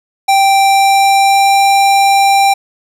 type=tone with pitch glide; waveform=square; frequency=784 to 789.9 Hz; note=G5 to G5; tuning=0 to +13 cents; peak=-7 dBFS; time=0.28-2.54 s; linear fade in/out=10 ms; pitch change=+13 cents; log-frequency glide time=0.63-1.62 s; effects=low-pass 12000 Hz 12 dB/octave + 8-bit